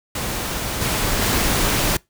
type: noise with level steps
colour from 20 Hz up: pink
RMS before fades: -25 / -21 / -19 dBFS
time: 0.15-1.97 s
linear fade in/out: 5 ms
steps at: 0.81 / 1.21 s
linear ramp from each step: 10 ms
effects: noise-tail reverb RT60 0.2 s tail -24 dB re dry